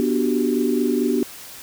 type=chord; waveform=sine; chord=G major seventh; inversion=first; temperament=just; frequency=245 / 294 / 367.5 / 392 Hz; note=B3 / D4 / F#4 / G4; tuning=-14 / +2 / -12 / 0 cents; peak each=-21 / -23 / -24 / -24 dBFS; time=0-1.23 s; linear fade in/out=0 ms; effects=white hiss -39 dBFS RMS until 1.62 s